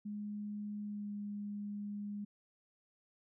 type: tone with pitch glide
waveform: sine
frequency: 207.7 to 205.3 Hz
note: G#3 to G#3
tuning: 0 to -20 cents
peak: -39 dBFS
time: 0.05-2.25 s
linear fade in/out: 10 ms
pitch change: -20 cents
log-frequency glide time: 0.83-1.12 s
effects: none